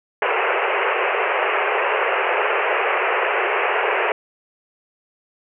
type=band-pass noise; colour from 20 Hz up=pink; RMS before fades=-20 dBFS; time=0.22-4.12 s; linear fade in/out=2 ms; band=380 to 2800 Hz; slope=96 dB/octave; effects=none